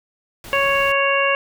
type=noise; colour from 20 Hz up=pink; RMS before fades=-37 dBFS; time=0.44-0.92 s; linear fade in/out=2 ms
type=harmonic tone; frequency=554.4 Hz; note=C#5; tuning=in tune; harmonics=1 / 2 / 3 / 4 / 5; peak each=-20 / -21 / -23 / -24 / -21 dBFS; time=0.53-1.35 s; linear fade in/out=0 ms
effects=none